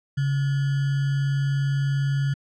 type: tone with sample-and-hold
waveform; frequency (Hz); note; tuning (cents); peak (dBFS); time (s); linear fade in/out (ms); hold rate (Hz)
sine; 138.59; C#3; 0; -20; 0.17-2.34; 10; 1575
effects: low-pass 5000 Hz 12 dB/octave